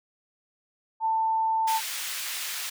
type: tone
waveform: sine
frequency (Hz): 890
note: A5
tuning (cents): +20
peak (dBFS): -22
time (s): 1-1.81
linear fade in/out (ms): 50
type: high-pass noise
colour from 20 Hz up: pink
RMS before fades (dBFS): -33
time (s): 1.67-2.7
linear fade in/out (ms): 10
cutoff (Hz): 2000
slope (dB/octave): 12
effects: none